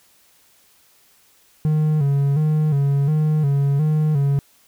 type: tone with vibrato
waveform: triangle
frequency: 146.83 Hz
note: D3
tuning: in tune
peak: -13 dBFS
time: 1.65-4.39 s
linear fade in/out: 0 ms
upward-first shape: square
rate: 1.4 Hz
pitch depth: 81 cents each way
effects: white hiss -56 dBFS RMS until 4.67 s